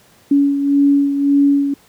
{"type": "beating tone pair", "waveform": "sine", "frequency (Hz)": [281.8, 283.6], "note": ["C#4", "C#4"], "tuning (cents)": [29, 40], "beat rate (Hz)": 1.8, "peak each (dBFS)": [-11, -19], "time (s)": [0.31, 1.74], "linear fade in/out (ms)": 5, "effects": ["pink hiss -50 dBFS RMS until 1.88 s", "high-pass 80 Hz 12 dB/octave"]}